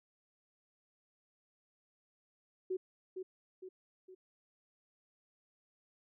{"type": "tone with echo", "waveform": "sine", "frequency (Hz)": 372.7, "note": "F#4", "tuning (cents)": 13, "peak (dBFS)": -33, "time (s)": [2.7, 2.77], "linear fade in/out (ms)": 10, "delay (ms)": 460, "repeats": 3, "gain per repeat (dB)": -6, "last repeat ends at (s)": 4.15, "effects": []}